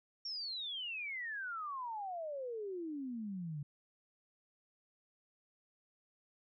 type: exponential sweep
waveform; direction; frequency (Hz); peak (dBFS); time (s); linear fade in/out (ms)
sine; down; 5580 to 140; -39; 0.25-3.63; 5
effects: none